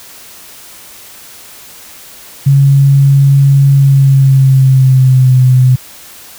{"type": "tone with pitch glide", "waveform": "sine", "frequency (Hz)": [138.59, 127.82], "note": ["C#3", "C3"], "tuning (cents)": [0, -40], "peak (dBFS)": -3, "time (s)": [2.46, 5.76], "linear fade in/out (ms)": 10, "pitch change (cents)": -140, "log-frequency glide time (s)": [3.73, 5.42], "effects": ["white hiss -34 dBFS RMS until 6.38 s"]}